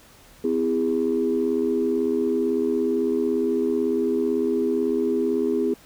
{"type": "tone cluster", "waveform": "sine", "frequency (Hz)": [254.1, 330.2, 408.1], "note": ["B3", "E4", "G#4"], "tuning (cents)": [49, 3, -30], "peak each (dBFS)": [-24, -25, -22], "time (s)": [0.44, 5.74], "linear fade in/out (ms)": 5, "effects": ["tanh soft clip ceiling -12 dBFS", "pink hiss -51 dBFS RMS until 5.85 s"]}